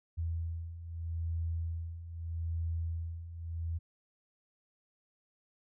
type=beating tone pair; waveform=sine; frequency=82.41 / 83.21 Hz; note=E2 / E2; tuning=0 / +17 cents; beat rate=0.8 Hz; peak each=-40 / -35 dBFS; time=0.17-3.79 s; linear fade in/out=20 ms; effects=none